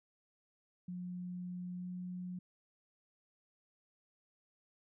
sine tone with pitch glide, 179.3 to 180.55 Hz, F3 to F#3, +46 to -42 cents, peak -40 dBFS, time 0.88-2.39 s, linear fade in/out 5 ms, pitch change +12 cents, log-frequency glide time 1.76-1.87 s, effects none

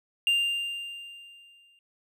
triangle tone with exponential decay, 2794 Hz, F7, in tune, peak -18 dBFS, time 0.27-1.79 s, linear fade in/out 1 ms, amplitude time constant 330 ms, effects none

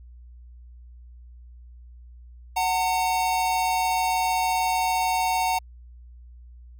square tone pair together, 742 / 908.6 Hz, F#5 / A#5, +5 / -45 cents, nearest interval major third, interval 350 cents, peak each -25 dBFS, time 2.56-5.59 s, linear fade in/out 10 ms, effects added 60 Hz sine -43 dBFS peak until 6.79 s

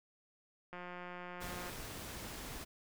click train, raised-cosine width 0.5 ms, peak -32 dBFS, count 173, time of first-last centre 0.73-1.696 s, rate 178 Hz
pink noise, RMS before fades -46 dBFS, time 1.4-2.65 s, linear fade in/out 20 ms
effects none

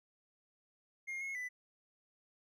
triangle tone with pitch steps, 2130 / 2170 / 1993 Hz, C7 / C#7 / B6, +30 / -37 / +15 cents, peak -37 dBFS, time 1.07-1.49 s, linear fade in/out 20 ms, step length 140 ms, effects none

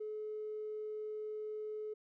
triangle tone with tanh clipping, 427.9 Hz, A4, 48 cents flat, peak -39 dBFS, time 0-1.94 s, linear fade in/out 10 ms, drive 4 dB, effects none

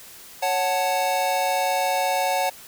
square chord, F# minor, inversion second, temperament equal, 554.4 / 740 / 880 Hz, C#5 / F#5 / A5, 0 / 0 / 0 cents, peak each -27 / -24 / -27 dBFS, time 0.42-2.5 s, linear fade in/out 10 ms, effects white hiss -44 dBFS RMS until 2.67 s

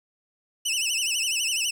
20% pulse tone with vibrato, 2794 Hz, F7, in tune, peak -18 dBFS, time 0.65-1.71 s, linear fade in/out 10 ms, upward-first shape sine, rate 12 Hz, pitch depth 140 cents each way, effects 10-bit

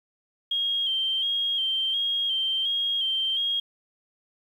sine tone with vibrato, 3202 Hz, G7, 36 cents sharp, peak -23 dBFS, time 0.51-3.6 s, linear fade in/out 5 ms, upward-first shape square, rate 1.4 Hz, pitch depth 34 cents each way, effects 9-bit

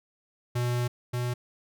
square tone pair in turn, 122 / 122.66 Hz, B2 / B2, -21 / -11 cents, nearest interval unison, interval 10 cents, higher second, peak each -26 / -28 dBFS, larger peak first, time 0.55-0.88 / 1.13-1.34 s, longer first, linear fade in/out 10 ms, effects none

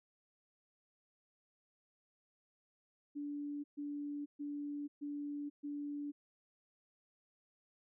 sine tone bursts, 290 Hz, D4, 22 cents flat, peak -39 dBFS, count 5, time 3.15-6.12 s, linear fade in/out 20 ms, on 490 ms, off 130 ms, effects none

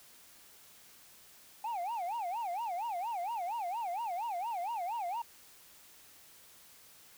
sine tone with vibrato, 810 Hz, G#5, 43 cents flat, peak -31 dBFS, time 1.64-5.22 s, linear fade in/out 5 ms, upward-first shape sine, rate 4.3 Hz, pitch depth 280 cents each way, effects tanh soft clip ceiling -33 dBFS + white hiss -58 dBFS RMS until 7.17 s

